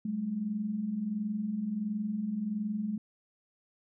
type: tone pair together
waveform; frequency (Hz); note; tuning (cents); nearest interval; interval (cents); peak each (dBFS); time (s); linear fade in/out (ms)
sine; 191.76 / 213.2; G3 / G#3; -38 / +46; major second; 184; -38 / -31; 0.05-2.98; 5
effects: none